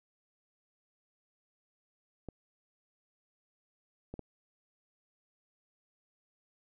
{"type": "clicks", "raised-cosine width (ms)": 2, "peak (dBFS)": -28, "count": 3, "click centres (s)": [2.287, 4.14, 4.193], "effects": []}